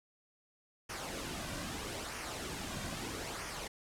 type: noise with flanger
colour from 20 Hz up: pink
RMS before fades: -41 dBFS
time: 0.89-3.68 s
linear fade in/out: 10 ms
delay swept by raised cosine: 0.25 to 2.35 ms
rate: 0.78 Hz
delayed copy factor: -0.5
effects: low-pass 10000 Hz 12 dB/octave